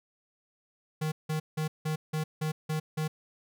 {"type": "tone bursts", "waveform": "square", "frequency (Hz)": 155.56, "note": "D#3", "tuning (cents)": 0, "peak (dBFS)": -29, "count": 8, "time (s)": [1.01, 3.08], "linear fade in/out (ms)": 10, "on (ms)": 110, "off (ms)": 170, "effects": []}